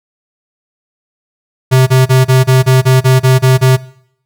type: tone bursts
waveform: square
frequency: 130 Hz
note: C3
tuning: 11 cents flat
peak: -5 dBFS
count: 11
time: 1.71-3.77 s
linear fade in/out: 20 ms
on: 160 ms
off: 30 ms
effects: noise-tail reverb RT60 0.7 s tail -21 dB re dry